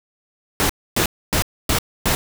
pink noise bursts, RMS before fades -18 dBFS, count 5, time 0.6-2.15 s, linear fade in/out 0 ms, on 94 ms, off 270 ms, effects none

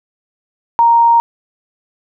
sine tone, 932.3 Hz, A#5, in tune, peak -6 dBFS, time 0.79-1.2 s, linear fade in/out 0 ms, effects none

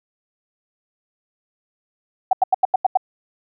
sine tone bursts, 755 Hz, F#5, 35 cents sharp, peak -10 dBFS, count 7, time 2.31-2.973 s, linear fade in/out 5 ms, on 21 ms, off 86 ms, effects none

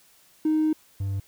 triangle tone pair in turn, 311.1 / 98.18 Hz, D#4 / G2, 0 / +3 cents, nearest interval octave + minor sixth, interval 1997 cents, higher first, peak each -16 / -23 dBFS, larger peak first, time 0.45-0.73 / 1-1.2 s, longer first, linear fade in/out 5 ms, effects tanh soft clip ceiling -16 dBFS + white hiss -58 dBFS RMS until 1.27 s

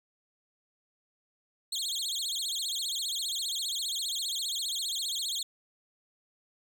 30% pulse tone with vibrato, 3729 Hz, A#7, in tune, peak -28 dBFS, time 1.72-5.43 s, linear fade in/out 5 ms, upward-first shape sine, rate 15 Hz, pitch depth 280 cents each way, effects none

